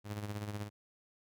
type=tone with tremolo; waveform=sawtooth; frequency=103.83 Hz; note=G#2; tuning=in tune; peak=-32 dBFS; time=0.04-0.7 s; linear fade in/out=50 ms; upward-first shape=sine; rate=16 Hz; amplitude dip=60%; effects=none